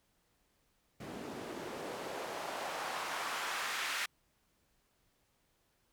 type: noise with band-pass filter sweep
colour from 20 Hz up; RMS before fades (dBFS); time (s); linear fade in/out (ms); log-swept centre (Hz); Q
white; -40; 1-4.06; 5; 240 to 1900; 1.2
effects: pink hiss -75 dBFS RMS until 5.92 s